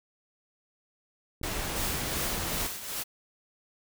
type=clicks; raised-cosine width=3 ms; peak=-30 dBFS; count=2; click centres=1.414 / 1.694 s
type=noise; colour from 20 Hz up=pink; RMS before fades=-33 dBFS; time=1.43-2.67 s; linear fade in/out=5 ms
type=noise with tremolo; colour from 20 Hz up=white; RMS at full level=-33 dBFS; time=1.75-3.04 s; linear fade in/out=20 ms; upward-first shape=triangle; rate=2.6 Hz; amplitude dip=65%
effects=none